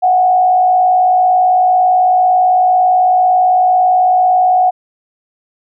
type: tone with frequency modulation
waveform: sine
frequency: 735 Hz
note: F#5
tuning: 12 cents flat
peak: -7 dBFS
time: 0.02-4.71 s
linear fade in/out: 20 ms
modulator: 58 Hz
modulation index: 0.4
effects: none